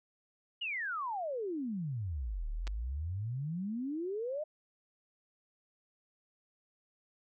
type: exponential two-way sweep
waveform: sine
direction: down then up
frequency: 2964 to 35.44 to 632 Hz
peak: -34 dBFS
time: 0.61-4.44 s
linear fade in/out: 10 ms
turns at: 2.48 s
type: clicks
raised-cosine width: 0.2 ms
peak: -26 dBFS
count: 2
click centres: 2.67 / 2.676 s
effects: none